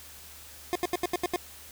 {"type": "tone bursts", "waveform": "25% pulse", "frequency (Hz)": 355, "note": "F4", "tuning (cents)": 28, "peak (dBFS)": -21, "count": 7, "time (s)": [0.73, 1.36], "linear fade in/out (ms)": 0, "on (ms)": 24, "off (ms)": 77, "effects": ["added 74 Hz sine -55 dBFS peak until 1.71 s", "white hiss -48 dBFS RMS until 1.71 s"]}